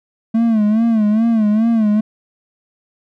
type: tone with vibrato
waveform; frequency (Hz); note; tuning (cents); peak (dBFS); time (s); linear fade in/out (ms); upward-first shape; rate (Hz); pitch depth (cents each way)
triangle; 220; A3; 0; -9; 0.34-2.01; 10; sine; 2.4; 96
effects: none